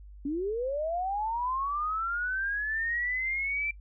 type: linear sweep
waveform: sine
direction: up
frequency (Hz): 270.7 to 2349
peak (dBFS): -28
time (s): 0.25-3.71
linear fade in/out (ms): 5
effects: noise-tail reverb RT60 0.1 s tail -22 dB re dry + added 50 Hz sine -45 dBFS peak until 3.8 s